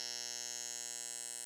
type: tone with band-pass filter sweep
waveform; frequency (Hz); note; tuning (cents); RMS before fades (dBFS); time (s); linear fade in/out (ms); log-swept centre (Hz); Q
10% pulse; 120; B2; -49; -44; 0-1.45; 0; 5500 to 8500; 4.4
effects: none

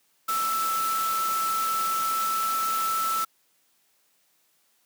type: tone in noise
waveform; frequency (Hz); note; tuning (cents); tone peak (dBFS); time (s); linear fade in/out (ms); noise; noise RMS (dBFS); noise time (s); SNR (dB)
sine; 1320; E6; +2; -24; 0.28-3.25; 10; white; -33; 0.28-3.25; +6
effects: white hiss -67 dBFS RMS until 4.85 s + high-pass 150 Hz 12 dB/octave

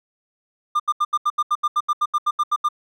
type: tone bursts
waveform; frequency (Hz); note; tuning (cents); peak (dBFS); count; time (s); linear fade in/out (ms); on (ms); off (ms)
triangle; 1200; D6; +37; -14; 16; 0.75-2.688; 10; 48; 78
effects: none

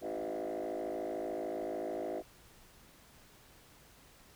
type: tone with frequency modulation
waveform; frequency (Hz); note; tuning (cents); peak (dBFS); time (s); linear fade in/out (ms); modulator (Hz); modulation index
sine; 498.8; B4; +17; -33; 0.01-2.23; 50; 53.5; 3.8
effects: tanh soft clip ceiling -34 dBFS + pink hiss -60 dBFS RMS until 4.35 s

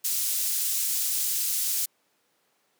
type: high-pass noise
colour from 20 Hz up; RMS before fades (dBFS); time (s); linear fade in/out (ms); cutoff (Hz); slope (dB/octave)
pink; -27; 0.04-1.86; 10; 7100; 12
effects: pink hiss -69 dBFS RMS until 2.79 s + high-pass 300 Hz 12 dB/octave

